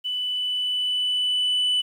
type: tone with level ramp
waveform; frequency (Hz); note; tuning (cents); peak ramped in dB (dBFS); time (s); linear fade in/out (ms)
sine; 2986; F#7; +15; -24 to -16; 0.04-1.82; 20
effects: tanh soft clip ceiling -18 dBFS + 9-bit